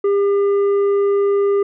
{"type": "tone with tanh clipping", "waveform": "triangle", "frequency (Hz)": 401.1, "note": "G4", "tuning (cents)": 40, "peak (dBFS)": -14, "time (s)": [0.04, 1.63], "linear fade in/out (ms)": 5, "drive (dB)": 10, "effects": []}